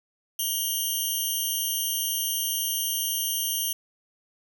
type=tone pair together; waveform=5% pulse; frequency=2900 / 3166 Hz; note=F#7 / G7; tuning=-35 / +17 cents; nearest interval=major second; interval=152 cents; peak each=-21 / -19 dBFS; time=0.39-3.73 s; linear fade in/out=5 ms; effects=none